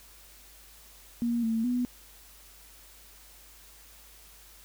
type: tone with pitch steps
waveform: sine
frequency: 236.1 / 225.1 / 246.4 Hz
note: A#3 / A3 / B3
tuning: +22 / +40 / -4 cents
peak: -25 dBFS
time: 1.22-1.85 s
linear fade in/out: 0 ms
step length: 210 ms
effects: added 50 Hz sine -57 dBFS peak until 4.64 s + white hiss -54 dBFS RMS until 4.64 s